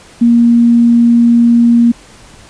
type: tone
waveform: sine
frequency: 235.5 Hz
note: A#3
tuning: 18 cents sharp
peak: -4 dBFS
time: 0.21-1.92 s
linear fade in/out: 10 ms
effects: pink hiss -39 dBFS RMS until 2.49 s + resampled to 22050 Hz